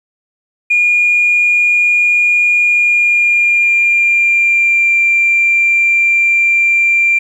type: tone with pitch glide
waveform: sine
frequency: 2429 to 2369 Hz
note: D#7 to D7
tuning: -42 to +14 cents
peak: -7 dBFS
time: 0.7-7.19 s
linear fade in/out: 10 ms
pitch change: -44 cents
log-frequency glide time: 2.59-4.99 s
effects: tanh soft clip ceiling -3 dBFS + 8-bit